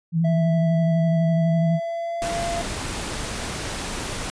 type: tone with vibrato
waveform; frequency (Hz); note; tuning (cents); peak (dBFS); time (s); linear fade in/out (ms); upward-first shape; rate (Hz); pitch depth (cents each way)
sine; 164.81; E3; 0; -17; 0.12-1.8; 50; square; 12; 29
type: tone with pitch glide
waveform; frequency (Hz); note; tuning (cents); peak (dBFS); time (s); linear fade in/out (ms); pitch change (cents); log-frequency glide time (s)
triangle; 659.3 to 683.7; E5 to F5; 0 to -37; -23; 0.24-2.62; 10; +63; 1.35-2.36
type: noise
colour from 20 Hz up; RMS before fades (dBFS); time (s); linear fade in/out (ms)
pink; -29; 2.22-4.3; 0
effects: resampled to 22050 Hz